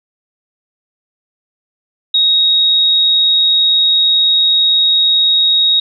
sine tone, 3771 Hz, A#7, 19 cents sharp, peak -8 dBFS, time 2.14-5.8 s, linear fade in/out 5 ms, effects none

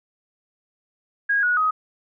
sine tone with pitch steps, 1640 / 1458 / 1259 Hz, G#6 / F#6 / D#6, -22 / -26 / +20 cents, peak -17 dBFS, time 1.29-1.71 s, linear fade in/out 10 ms, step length 140 ms, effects none

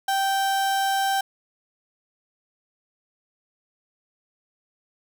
35% pulse tone, 781 Hz, G5, 7 cents flat, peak -19 dBFS, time 0.08-1.21 s, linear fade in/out 5 ms, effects none

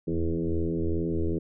sine tone with frequency modulation, 166.3 Hz, E3, 16 cents sharp, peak -24 dBFS, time 0.07-1.39 s, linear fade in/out 10 ms, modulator 82.4 Hz, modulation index 3.2, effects none

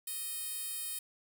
10% pulse tone with high-pass filter, 622.3 Hz, D#5, in tune, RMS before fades -39 dBFS, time 0.07-0.99 s, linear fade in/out 5 ms, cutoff 9400 Hz, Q 0.54, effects 11-bit

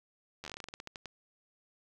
slowing click train, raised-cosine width 0.2 ms, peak -25 dBFS, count 16, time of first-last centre 0.44-1.057 s, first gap 11 ms, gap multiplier 1.17, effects 11-bit

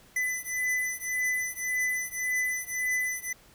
square beating tone pair, 2003 / 2004.8 Hz, B6 / B6, +24 / +25 cents, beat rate 1.8 Hz, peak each -31 / -32 dBFS, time 0.16-3.33 s, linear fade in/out 5 ms, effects pink hiss -57 dBFS RMS until 3.54 s

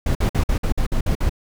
brown noise bursts, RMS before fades -18 dBFS, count 9, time 0.06-1.295 s, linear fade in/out 5 ms, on 91 ms, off 52 ms, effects none

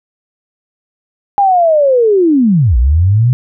sine linear two-way sweep, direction down then up, 818 to 55 to 128.7 Hz, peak -6 dBFS, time 1.38-3.33 s, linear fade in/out 0 ms, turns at 2.77 s, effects none

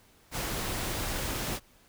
pink noise, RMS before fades -33 dBFS, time 0.31-1.6 s, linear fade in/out 50 ms, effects pink hiss -61 dBFS RMS until 1.88 s

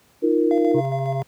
sine chord, Eb suspended second, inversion none, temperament equal with one note detuned, 311.1 / 345.6 / 466.2 Hz, Eb4 / F4 / Bb4, 0 / -18 / 0 cents, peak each -20 dBFS, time 0.22-0.81 s, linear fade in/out 20 ms
triangle tone with tremolo, 684 Hz, F5, 36 cents flat, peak -22 dBFS, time 0.51-1.22 s, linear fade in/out 0 ms, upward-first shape square, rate 7.3 Hz, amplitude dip 40%
harmonic tone, 134.2 Hz, C3, 44 cents sharp, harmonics 1 / 3 / 5 / 7 / 8, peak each -23 / -31 / -32 / -41 / -42 dBFS, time 0.74-1.23 s, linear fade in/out 10 ms
effects pink hiss -57 dBFS RMS until 1.27 s + high-pass 80 Hz 12 dB/octave

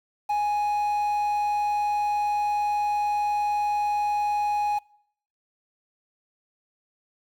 triangle tone with quantisation, 830.6 Hz, G#5, in tune, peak -20 dBFS, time 0.29-4.79 s, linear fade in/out 10 ms, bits 8, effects noise-tail reverb RT60 0.7 s tail -25 dB re dry

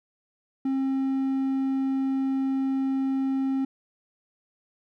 triangle tone, 267.8 Hz, C4, 40 cents sharp, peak -21 dBFS, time 0.65-3.65 s, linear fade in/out 5 ms, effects none

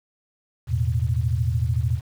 sine chord, E suspended fourth, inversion none, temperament equal with one note detuned, 81.79 / 110 / 123.47 Hz, E2 / A2 / B2, -13 / 0 / 0 cents, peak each -24 dBFS, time 0.67-2.01 s, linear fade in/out 50 ms, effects 8-bit

